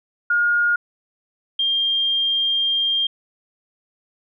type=tone pair in turn; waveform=sine; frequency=1426 / 3201 Hz; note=F6 / G7; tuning=+36 / +36 cents; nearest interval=octave + major second; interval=1400 cents; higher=second; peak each=-15 / -17 dBFS; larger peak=first; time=0.3-0.76 / 1.59-3.07 s; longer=second; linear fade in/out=5 ms; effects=none